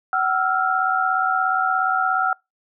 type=tone cluster; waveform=sine; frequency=755 / 1324 / 1401 Hz; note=F#5 / E6 / F6; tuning=+35 / +7 / +5 cents; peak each=-22 dBFS; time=0.13-2.33 s; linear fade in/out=2 ms; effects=noise-tail reverb RT60 0.2 s tail -26 dB re dry